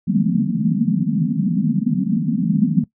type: band-pass noise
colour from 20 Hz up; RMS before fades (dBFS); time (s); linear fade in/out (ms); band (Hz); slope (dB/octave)
pink; -18; 0.07-2.84; 5; 150 to 260; 96
effects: noise-tail reverb RT60 0.1 s tail -19 dB re dry